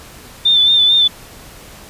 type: tone with vibrato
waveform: sine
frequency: 3557 Hz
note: A7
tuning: 18 cents sharp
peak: -8 dBFS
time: 0.45-1.08 s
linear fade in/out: 10 ms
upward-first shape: sine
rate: 4.5 Hz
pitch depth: 40 cents each way
effects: pink hiss -38 dBFS RMS until 1.89 s + resampled to 32000 Hz